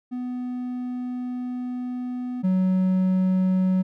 triangle tone pair in turn, 248.8 / 186.39 Hz, B3 / F#3, +13 / +13 cents, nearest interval perfect fourth, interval 500 cents, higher first, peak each -25 / -16 dBFS, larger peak second, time 0.11-2.43 / 2.43-3.83 s, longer first, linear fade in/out 20 ms, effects none

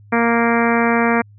harmonic tone, 233.1 Hz, A#3, in tune, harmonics 1 / 2 / 3 / 4 / 5 / 6 / 7 / 8 / 9 / 10, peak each -17 / -20 / -22 / -23 / -24 / -25 / -25 / -26 / -27 / -27 dBFS, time 0.12-1.22 s, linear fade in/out 10 ms, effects added 103 Hz sine -42 dBFS peak until 1.38 s

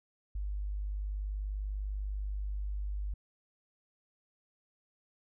sine tone, 50.2 Hz, G1, 42 cents sharp, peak -33 dBFS, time 0.35-3.14 s, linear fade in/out 5 ms, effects none

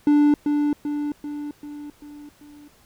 triangle tone with echo, 293.7 Hz, D4, in tune, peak -11 dBFS, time 0.07-0.34 s, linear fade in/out 2 ms, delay 390 ms, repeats 6, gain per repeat -5 dB, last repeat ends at 2.68 s, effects pink hiss -56 dBFS RMS until 2.85 s

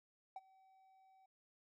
triangle tone with ADSR envelope, 764 Hz, G5, 45 cents flat, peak -40 dBFS, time 0.36-1.26 s, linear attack 3 ms, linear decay 32 ms, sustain -24 dB, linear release 6 ms, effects tanh soft clip ceiling -39 dBFS

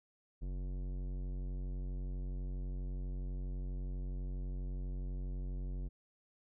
sine tone with tanh clipping, 46.11 Hz, F#1, 5 cents flat, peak -39 dBFS, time 0.41-5.89 s, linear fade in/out 20 ms, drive 16 dB, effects none

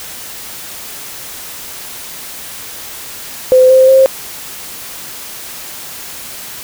sine tone with pitch steps, 513 / 521.7 / 530.5 Hz, C5 / C5 / C5, -34 / -5 / +24 cents, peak -3 dBFS, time 3.52-4.06 s, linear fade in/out 0 ms, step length 180 ms, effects white hiss -28 dBFS RMS until 6.63 s

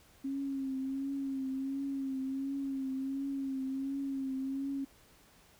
sine tone with vibrato, 270.3 Hz, C#4, 44 cents flat, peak -33 dBFS, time 0.24-4.85 s, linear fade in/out 10 ms, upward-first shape triangle, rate 1.4 Hz, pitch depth 46 cents each way, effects pink hiss -62 dBFS RMS until 5.59 s

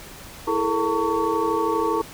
sine tone cluster, 330.4 / 425.7 / 458.2 / 903 / 1123 Hz, E4 / G#4 / A#4 / A5 / C#6, +4 / +43 / -30 / +45 / +22 cents, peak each -26 dBFS, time 0.47-2.02 s, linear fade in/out 10 ms, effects pink hiss -41 dBFS RMS until 2.13 s

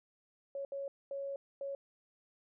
sine tone bursts at uneven times, 554.4 Hz, C#5, in tune, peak -37 dBFS, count 4, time 0.55-0.65 / 0.72-0.88 / 1.11-1.36 / 1.61-1.75 s, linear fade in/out 2 ms, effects none

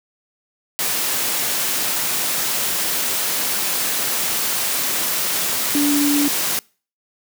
sine tone in noise, 288.7 Hz, D4, 30 cents flat, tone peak -15 dBFS, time 5.75-6.28 s, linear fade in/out 0 ms, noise white, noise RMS -21 dBFS, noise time 0.79-6.59 s, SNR +3 dB, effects noise-tail reverb RT60 0.4 s tail -26 dB re dry + high-pass 150 Hz 12 dB/octave

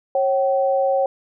sine tone pair together, 545 / 765 Hz, C#5 / G5, -29 / -42 cents, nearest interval tritone, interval 587 cents, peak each -17 / -21 dBFS, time 0.15-1.06 s, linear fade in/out 2 ms, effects none

